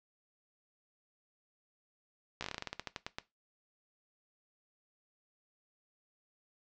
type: slowing click train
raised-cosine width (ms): 0.2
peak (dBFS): -20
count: 16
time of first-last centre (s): 2.41-3.185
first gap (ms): 15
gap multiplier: 1.16
effects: noise-tail reverb RT60 0.2 s tail -17 dB re dry + low-pass 6000 Hz 12 dB/octave